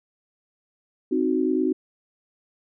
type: chord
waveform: sine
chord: C diminished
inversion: none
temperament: equal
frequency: 261.6 / 311.1 / 370 Hz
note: C4 / Eb4 / Gb4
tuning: 0 / 0 / 0 cents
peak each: -24 dBFS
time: 1.11-1.73 s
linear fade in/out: 10 ms
effects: none